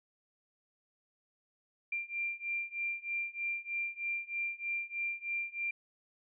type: beating tone pair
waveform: sine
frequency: 2375 / 2378.2 Hz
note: D7 / D7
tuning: +19 / +21 cents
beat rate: 3.2 Hz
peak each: -38 / -37 dBFS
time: 1.92-5.71 s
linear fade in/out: 5 ms
effects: none

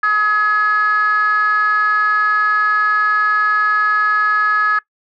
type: ring-modulated tone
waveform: triangle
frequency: 210 Hz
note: G#3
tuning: 19 cents sharp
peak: -6 dBFS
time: 0.03-4.79 s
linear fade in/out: 5 ms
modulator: 1480 Hz
effects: noise-tail reverb RT60 0.1 s tail -22 dB re dry + tanh soft clip ceiling -5 dBFS

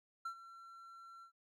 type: tone with ADSR envelope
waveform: triangle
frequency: 1355 Hz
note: E6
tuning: 47 cents sharp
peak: -36 dBFS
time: 0.25-1.32 s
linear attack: 7 ms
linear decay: 84 ms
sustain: -15 dB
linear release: 94 ms
effects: none

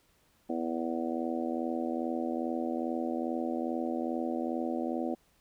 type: harmonic tone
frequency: 82.41 Hz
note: E2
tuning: in tune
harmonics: 3 / 4 / 5 / 6 / 7 / 8 / 9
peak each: -34 / -35 / -46 / -40 / -39 / -46 / -40 dBFS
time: 0.49-5.15 s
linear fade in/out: 10 ms
effects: pink hiss -68 dBFS RMS until 5.4 s

